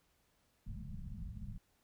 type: low-pass noise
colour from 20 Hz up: pink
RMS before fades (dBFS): -45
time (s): 0.66-1.58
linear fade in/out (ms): 5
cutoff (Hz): 220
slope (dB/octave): 96
effects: pink hiss -75 dBFS RMS until 1.83 s